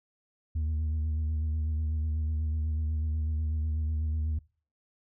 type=tone with vibrato; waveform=sine; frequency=77.78 Hz; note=D#2; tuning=in tune; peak=-24 dBFS; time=0.55-4.39 s; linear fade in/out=10 ms; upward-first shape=sine; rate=8.1 Hz; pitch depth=37 cents each way; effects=noise-tail reverb RT60 0.4 s tail -24 dB re dry + tanh soft clip ceiling -26 dBFS